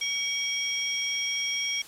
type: tone cluster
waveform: sine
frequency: 2262 / 3262 / 5610 Hz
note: C#7 / G#7 / F8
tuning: +34 / -32 / +7 cents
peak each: -31 dBFS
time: 0.01-1.82 s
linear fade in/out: 5 ms
effects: white hiss -47 dBFS RMS until 1.87 s + low-pass 11000 Hz 12 dB/octave